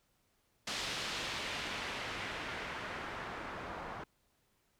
white noise with low-pass filter sweep, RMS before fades -41 dBFS, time 0.67-4.04 s, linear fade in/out 5 ms, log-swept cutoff 4500 to 1100 Hz, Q 1, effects pink hiss -75 dBFS RMS until 4.79 s

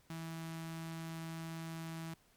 sawtooth tone with notch filter, 163.5 Hz, E3, 14 cents flat, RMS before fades -44 dBFS, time 0.1-2.14 s, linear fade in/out 2 ms, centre 480 Hz, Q 1.9, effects pink hiss -69 dBFS RMS until 2.36 s + MP3 96 kbps

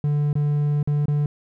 triangle tone with dropouts, 146.83 Hz, D3, in tune, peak -16 dBFS, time 0.04-1.26 s, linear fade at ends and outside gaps 2 ms, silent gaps 0.33-0.354 / 0.829-0.874 / 1.057-1.082 s, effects none

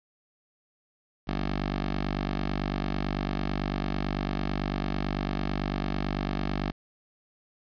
10% pulse tone with notch filter, 49 Hz, G1, in tune, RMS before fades -30 dBFS, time 1.27-6.72 s, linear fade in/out 20 ms, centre 100 Hz, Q 1.6, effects resampled to 11025 Hz + 10-bit

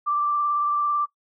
sine tone with vibrato, 1174.7 Hz, D6, in tune, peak -20 dBFS, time 0.06-1.06 s, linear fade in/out 20 ms, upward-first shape triangle, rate 18 Hz, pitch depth 20 cents each way, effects noise-tail reverb RT60 0.1 s tail -18 dB re dry

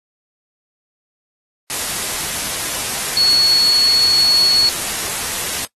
sine tone in noise, 4374 Hz, C#8, 24 cents flat, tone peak -11 dBFS, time 3.17-4.69 s, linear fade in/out 0 ms, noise white, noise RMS -22 dBFS, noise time 1.7-5.65 s, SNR +8 dB, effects noise-tail reverb RT60 0.1 s tail -20 dB re dry + AAC 32 kbps

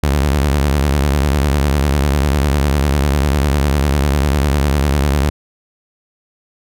sawtooth tone with vibrato, 70.9 Hz, C#2, 40 cents sharp, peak -8 dBFS, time 0.03-5.3 s, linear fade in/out 5 ms, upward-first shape sine, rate 10 Hz, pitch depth 130 cents each way, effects none

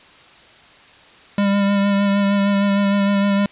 square tone with vibrato, 200.2 Hz, G3, 37 cents sharp, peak -15 dBFS, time 1.38-3.46 s, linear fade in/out 2 ms, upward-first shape sine, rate 6.5 Hz, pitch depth 20 cents each way, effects white hiss -46 dBFS RMS until 3.51 s + resampled to 8000 Hz

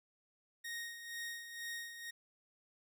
sawtooth tone with tremolo, 1864.7 Hz, A#6, in tune, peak -37 dBFS, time 0.64-2.11 s, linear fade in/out 10 ms, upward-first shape sine, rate 2.1 Hz, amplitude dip 60%, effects none

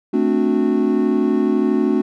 triangle chord, D dominant seventh, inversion second, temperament equal with one note detuned, 220 / 261.6 / 293.7 / 366.8 Hz, A3 / C4 / D4 / F#4, 0 / 0 / 0 / -15 cents, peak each -18 dBFS, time 0.13-2.02 s, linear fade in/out 10 ms, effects none

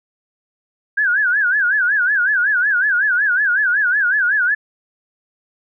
sine tone with vibrato, 1568 Hz, G6, in tune, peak -13 dBFS, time 0.97-4.55 s, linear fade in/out 10 ms, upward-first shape sine, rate 5.4 Hz, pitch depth 170 cents each way, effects none

